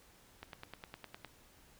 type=click train; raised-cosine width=0.3 ms; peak=-29 dBFS; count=9; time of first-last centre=0.43-1.247 s; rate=9.79 Hz; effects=pink hiss -63 dBFS RMS until 1.79 s